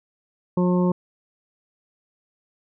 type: harmonic tone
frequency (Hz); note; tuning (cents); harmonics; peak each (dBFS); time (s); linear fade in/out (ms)
179.5; F3; +48; 1 / 2 / 3 / 5 / 6; -18 / -24 / -28 / -32 / -34; 0.57-0.92; 5
effects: none